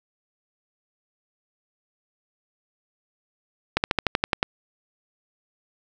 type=slowing click train; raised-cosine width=0.3 ms; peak=-3 dBFS; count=9; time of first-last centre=3.77-4.429 s; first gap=69 ms; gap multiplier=1.05; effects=none